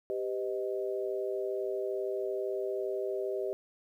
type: chord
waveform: sine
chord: G augmented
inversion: none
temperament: equal with one note detuned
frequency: 392 / 504.6 / 622.3 Hz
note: G4 / B4 / D#5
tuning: 0 / +37 / 0 cents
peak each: -33 / -38 / -37 dBFS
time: 0.1-3.53 s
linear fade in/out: 0 ms
effects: 11-bit